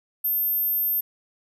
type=tone; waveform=sine; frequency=13290 Hz; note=G#9; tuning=in tune; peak=-19 dBFS; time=0.24-1.01 s; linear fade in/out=10 ms; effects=tanh soft clip ceiling -19 dBFS